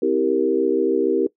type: chord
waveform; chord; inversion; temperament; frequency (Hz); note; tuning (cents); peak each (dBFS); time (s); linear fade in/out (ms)
sine; C dominant seventh; none; equal with one note detuned; 261.6 / 325.3 / 392 / 466.2; C4 / E4 / G4 / Bb4; 0 / -23 / 0 / 0; -25 / -22 / -20 / -21; 0.02-1.27; 5
effects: noise-tail reverb RT60 0.1 s tail -19 dB re dry